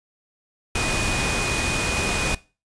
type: tone in noise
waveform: sine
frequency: 2478 Hz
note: D#7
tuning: 8 cents flat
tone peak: -28 dBFS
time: 0.75-2.35 s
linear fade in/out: 5 ms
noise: pink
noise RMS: -24 dBFS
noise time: 0.75-2.35 s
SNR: -7 dB
effects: noise-tail reverb RT60 0.3 s tail -19 dB re dry + resampled to 22050 Hz